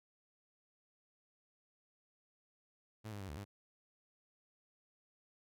sawtooth tone with pitch steps, 109.3 / 102.1 / 96.5 / 72.7 / 100.7 Hz, A2 / G#2 / G2 / D2 / G2, -11 / -29 / -27 / -17 / +47 cents, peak -40 dBFS, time 3.04-3.45 s, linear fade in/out 20 ms, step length 82 ms, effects none

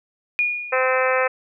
sine tone with exponential decay, 2440 Hz, D#7, 34 cents flat, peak -15 dBFS, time 0.39-1.13 s, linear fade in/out 0 ms, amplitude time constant 160 ms
harmonic tone, 258.3 Hz, C4, 22 cents flat, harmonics 2 / 3 / 4 / 5 / 6 / 7 / 8 / 9 / 10, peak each -20 / -28 / -27 / -25 / -28 / -26 / -29 / -29 / -30 dBFS, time 0.72-1.28 s, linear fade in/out 10 ms
effects none

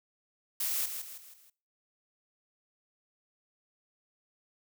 blue noise with echo, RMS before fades -32 dBFS, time 0.6-0.86 s, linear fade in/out 5 ms, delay 160 ms, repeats 4, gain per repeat -7 dB, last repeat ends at 1.5 s, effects noise-tail reverb RT60 0.4 s tail -22 dB re dry

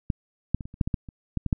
clicks, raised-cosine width 5 ms, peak -11 / -9 / -22 / -25 / -30 / -8 / -15 / -12 / -27 / -13 / -15 / -9 dBFS, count 12, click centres 0.102 / 0.546 / 0.608 / 0.655 / 0.741 / 0.812 / 0.875 / 0.942 / 1.088 / 1.373 / 1.463 / 1.528 s, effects none

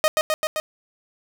sawtooth tone with echo, 621 Hz, D#5, 3 cents flat, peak -11 dBFS, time 0.04-0.08 s, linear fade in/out 0 ms, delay 130 ms, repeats 4, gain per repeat -2 dB, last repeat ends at 0.6 s, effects none

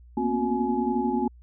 sine tone cluster, 233.4 / 244.5 / 267.2 / 362.8 / 845 Hz, A#3 / B3 / C4 / F#4 / G#5, +2 / -17 / +36 / -34 / +30 cents, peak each -29 dBFS, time 0.17-1.28 s, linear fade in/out 5 ms, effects added 60 Hz sine -47 dBFS peak until 1.42 s

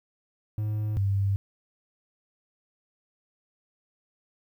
triangle / sine tone pair in turn, 106.7 / 98.66 Hz, G#2 / G2, +47 / +12 cents, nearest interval minor second, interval 135 cents, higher first, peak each -24 / -22 dBFS, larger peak second, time 0.58-0.97 / 0.97-1.36 s, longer neither, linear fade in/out 0 ms, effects 10-bit

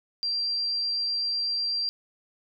sine tone, 4727 Hz, D8, 10 cents sharp, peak -25 dBFS, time 0.23-1.89 s, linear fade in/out 0 ms, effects none

